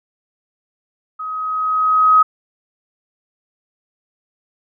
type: tone with level ramp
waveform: sine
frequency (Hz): 1265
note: D#6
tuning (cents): +28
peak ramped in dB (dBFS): -24 to -6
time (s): 1.19-2.23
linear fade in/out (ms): 10
effects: none